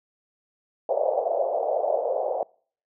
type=band-pass noise; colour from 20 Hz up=pink; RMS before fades=-25 dBFS; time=0.89-2.43 s; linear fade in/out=2 ms; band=510 to 710 Hz; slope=48 dB/octave; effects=noise-tail reverb RT60 0.5 s tail -26 dB re dry